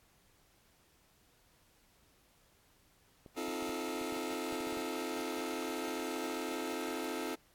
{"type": "clicks", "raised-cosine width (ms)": 2, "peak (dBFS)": -38, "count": 11, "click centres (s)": [3.262, 3.483, 3.625, 3.694, 4.014, 4.124, 4.528, 4.606, 4.671, 4.726, 4.772]}
{"type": "chord", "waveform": "sawtooth", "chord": "F dominant seventh", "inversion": "second", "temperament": "just", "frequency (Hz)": [261.9, 314.3, 349.2, 436.5], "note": ["C4", "Eb4", "F4", "A4"], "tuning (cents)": [2, 18, 0, -14], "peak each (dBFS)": -38, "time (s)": [3.36, 7.36], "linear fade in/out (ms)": 20}
{"effects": ["pink hiss -68 dBFS RMS until 7.54 s", "AAC 64 kbps"]}